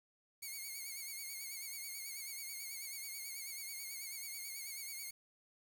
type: tone with vibrato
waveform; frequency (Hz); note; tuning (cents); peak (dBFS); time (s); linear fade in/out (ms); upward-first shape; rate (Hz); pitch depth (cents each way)
5% pulse; 2194; C#7; -18; -34; 0.42-5.11; 10; sine; 9.2; 66
effects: 10-bit